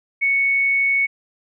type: tone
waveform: sine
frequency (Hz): 2217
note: C#7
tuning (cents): 0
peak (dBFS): -15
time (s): 0.21-1.07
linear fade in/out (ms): 20
effects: none